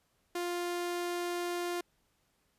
sawtooth tone, 350.4 Hz, F4, 6 cents sharp, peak -29 dBFS, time 0.35-1.81 s, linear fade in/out 5 ms, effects pink hiss -74 dBFS RMS until 2.58 s + resampled to 32000 Hz

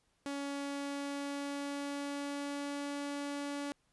sawtooth tone with pitch glide, 281.2 to 285.5 Hz, C#4 to D4, +25 to -49 cents, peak -33 dBFS, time 0.26-3.72 s, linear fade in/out 0 ms, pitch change +26 cents, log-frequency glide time 0.39-2.95 s, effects pink hiss -75 dBFS RMS until 3.92 s + resampled to 24000 Hz

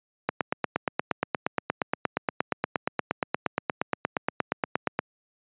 click train, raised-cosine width 0.5 ms, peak -8 dBFS, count 41, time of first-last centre 0.29-4.99 s, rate 8.51 Hz, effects high-pass 150 Hz 12 dB/octave + resampled to 8000 Hz

